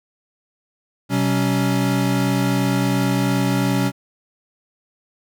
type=tone cluster; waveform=square; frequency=127.1 / 189.9 / 278.9 Hz; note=C3 / F#3 / C#4; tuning=-50 / +45 / +11 cents; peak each=-22 dBFS; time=1.09-3.92 s; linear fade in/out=50 ms; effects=none